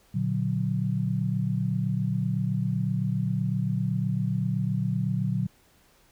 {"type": "chord", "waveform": "sine", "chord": "Bb augmented", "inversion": "none", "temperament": "equal with one note detuned", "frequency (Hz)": [119.06, 146.83, 185], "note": ["Bb2", "D3", "F#3"], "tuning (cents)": [37, 0, 0], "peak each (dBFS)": [-28, -29, -28], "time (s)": [0.14, 5.47], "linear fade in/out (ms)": 10, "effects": ["pink hiss -61 dBFS RMS until 6.11 s"]}